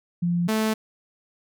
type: tone pair in turn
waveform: sine / sawtooth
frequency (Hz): 173.4 / 218.5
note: F3 / A3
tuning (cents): -12 / -12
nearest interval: major third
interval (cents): 400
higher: second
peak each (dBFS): -20 / -17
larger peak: second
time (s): 0.22-0.48 / 0.48-0.74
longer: neither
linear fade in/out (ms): 10
effects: none